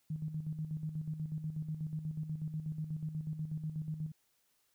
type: tone with tremolo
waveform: sine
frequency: 155.8 Hz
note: D#3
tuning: 3 cents sharp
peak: -34 dBFS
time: 0.1-4.12 s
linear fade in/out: 5 ms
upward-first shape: square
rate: 8.2 Hz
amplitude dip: 60%
effects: white hiss -75 dBFS RMS until 4.74 s